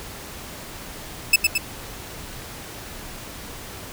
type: tone with echo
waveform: sawtooth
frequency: 2617 Hz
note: E7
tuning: 13 cents flat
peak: -7 dBFS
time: 1.33-1.36 s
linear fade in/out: 5 ms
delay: 110 ms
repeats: 2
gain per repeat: -4 dB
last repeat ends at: 1.58 s
effects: pink hiss -37 dBFS RMS until 3.92 s